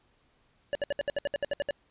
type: tone bursts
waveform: square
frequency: 574 Hz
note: D5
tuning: 40 cents flat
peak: -27 dBFS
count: 12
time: 0.73-1.708 s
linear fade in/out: 0 ms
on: 21 ms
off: 66 ms
effects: pink hiss -68 dBFS RMS until 1.9 s + resampled to 8000 Hz